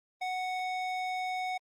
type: tone with band-pass filter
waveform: square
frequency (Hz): 740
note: F#5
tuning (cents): 0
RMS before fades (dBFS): -34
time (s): 0.21-1.58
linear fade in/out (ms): 10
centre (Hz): 1600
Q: 0.79
effects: Opus 24 kbps